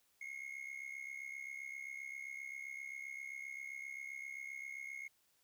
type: tone with amplitude modulation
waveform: triangle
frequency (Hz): 2162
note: C#7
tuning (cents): -44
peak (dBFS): -39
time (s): 0.21-5.08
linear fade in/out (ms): 5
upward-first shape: sine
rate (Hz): 67.6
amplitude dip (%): 80
effects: white hiss -75 dBFS RMS until 5.43 s